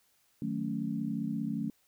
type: chord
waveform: sine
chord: D# half-diminished seventh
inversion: none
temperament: equal with one note detuned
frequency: 154.76 / 185 / 220 / 277.2 Hz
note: D#3 / F#3 / A3 / C#4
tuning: -9 / 0 / 0 / 0 cents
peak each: -39 / -38 / -34 / -37 dBFS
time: 0.42-1.7 s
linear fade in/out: 2 ms
effects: white hiss -70 dBFS RMS until 1.87 s